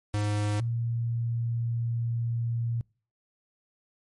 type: tone pair in turn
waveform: square / sine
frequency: 104.2 / 116.96 Hz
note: G#2 / A#2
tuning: +6 / +6 cents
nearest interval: major second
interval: 200 cents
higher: second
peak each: -26 dBFS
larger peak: neither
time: 0.14-0.6 / 0.6-2.81 s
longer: second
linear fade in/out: 0 ms
effects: noise-tail reverb RT60 0.4 s tail -26 dB re dry + MP3 48 kbps